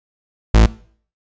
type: tone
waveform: 40% pulse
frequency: 54.9 Hz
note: A1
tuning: 3 cents flat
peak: -6 dBFS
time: 0.54-0.66 s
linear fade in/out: 5 ms
effects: noise-tail reverb RT60 0.5 s tail -20 dB re dry + resampled to 16000 Hz